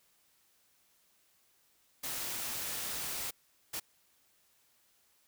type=noise bursts at uneven times; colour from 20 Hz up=white; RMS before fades=-38 dBFS; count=2; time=2.03-3.31 / 3.73-3.8 s; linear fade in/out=10 ms; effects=white hiss -70 dBFS RMS until 5.27 s